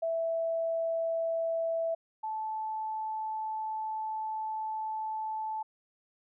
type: tone pair in turn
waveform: sine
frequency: 659.3 / 872.2 Hz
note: E5 / A5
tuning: 0 / -15 cents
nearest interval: perfect fourth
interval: 485 cents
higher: second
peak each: -28 / -32 dBFS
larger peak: first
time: 0.02-1.95 / 2.23-5.63 s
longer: second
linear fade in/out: 10 ms
effects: none